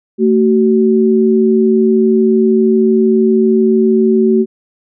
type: tone pair together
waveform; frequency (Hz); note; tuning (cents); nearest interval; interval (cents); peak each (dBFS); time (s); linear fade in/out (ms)
sine; 224.1 / 377.1; A3 / F#4; +32 / +33; major sixth; 901; -10; 0.18-4.46; 50
effects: none